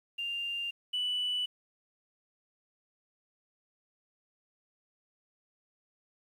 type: tone pair in turn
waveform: sine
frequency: 2794 / 2970 Hz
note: F7 / F#7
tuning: 0 / +6 cents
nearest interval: minor second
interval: 106 cents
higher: second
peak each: -32 / -28 dBFS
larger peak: second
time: 0.18-0.71 / 0.93-1.46 s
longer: neither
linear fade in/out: 10 ms
effects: tanh soft clip ceiling -26 dBFS + 10-bit